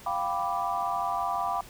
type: chord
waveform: sine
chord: G dominant seventh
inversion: third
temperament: equal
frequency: 698.5 / 784 / 987.8 / 1174.7 Hz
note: F5 / G5 / B5 / D6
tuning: 0 / 0 / 0 / 0 cents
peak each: -32 dBFS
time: 0.06-1.61 s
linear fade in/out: 5 ms
effects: pink hiss -49 dBFS RMS until 1.69 s